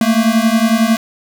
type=beating tone pair; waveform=square; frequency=219.5 / 230.5 Hz; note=A3 / A#3; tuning=-4 / -19 cents; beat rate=11 Hz; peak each=-14 dBFS; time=0.01-0.97 s; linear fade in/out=2 ms; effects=none